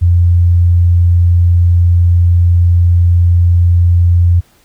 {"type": "tone", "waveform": "sine", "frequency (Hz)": 87, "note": "F2", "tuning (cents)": -6, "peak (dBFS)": -5, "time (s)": [0.01, 4.41], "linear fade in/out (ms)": 20, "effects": ["pink hiss -50 dBFS RMS until 4.64 s"]}